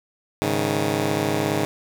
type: chord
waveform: 10% pulse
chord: Ab suspended fourth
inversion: none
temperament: just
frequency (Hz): 103.83 / 138.43 / 155.74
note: Ab2 / Db3 / Eb3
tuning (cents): 0 / -2 / +2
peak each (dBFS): -18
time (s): 0.42-1.65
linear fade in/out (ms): 0
effects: none